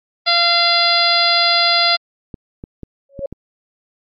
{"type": "harmonic tone", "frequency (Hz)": 689, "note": "F5", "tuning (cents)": -24, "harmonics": [1, 2, 3, 4, 5, 6, 7], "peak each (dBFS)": [-19, -20, -20, -25, -20, -17, -17], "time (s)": [0.26, 1.97], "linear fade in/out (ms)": 20}
{"type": "clicks", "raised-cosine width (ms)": 3, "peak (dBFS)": -17, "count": 5, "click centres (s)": [2.342, 2.639, 2.833, 3.192, 3.326]}
{"type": "tone with exponential growth", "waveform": "sine", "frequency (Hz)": 554.4, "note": "C#5", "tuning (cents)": 0, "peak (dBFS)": -16, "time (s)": [3.09, 3.26], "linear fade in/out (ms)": 5, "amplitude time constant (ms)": 36}
{"effects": ["MP3 32 kbps"]}